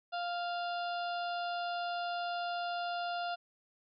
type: harmonic tone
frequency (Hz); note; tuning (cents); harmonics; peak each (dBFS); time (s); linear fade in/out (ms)
698.5; F5; 0; 1 / 2 / 4 / 5 / 6 / 7; -35 / -41 / -47 / -49 / -51 / -52; 0.12-3.36; 20
effects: none